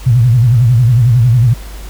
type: tone with vibrato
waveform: sine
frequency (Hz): 120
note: B2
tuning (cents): -49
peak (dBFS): -5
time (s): 0.06-1.54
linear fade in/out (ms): 10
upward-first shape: sine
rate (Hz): 11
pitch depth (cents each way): 140
effects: added 50 Hz sine -25 dBFS peak until 1.89 s + pink hiss -35 dBFS RMS until 1.89 s